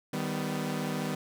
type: chord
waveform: sawtooth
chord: Eb augmented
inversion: none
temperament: equal with one note detuned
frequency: 155.56 / 196 / 250 Hz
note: Eb3 / G3 / B3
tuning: 0 / 0 / +21 cents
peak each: -31 dBFS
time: 0.13-1.15 s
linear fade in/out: 5 ms
effects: none